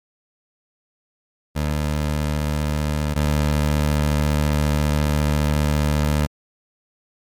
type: tone pair in turn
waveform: 20% pulse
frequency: 75.1 / 74.58 Hz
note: D2 / D2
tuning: +39 / +27 cents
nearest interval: unison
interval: 12 cents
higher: first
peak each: -15 / -12 dBFS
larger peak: second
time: 1.55-3.15 / 3.15-6.27 s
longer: second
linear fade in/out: 20 ms
effects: MP3 96 kbps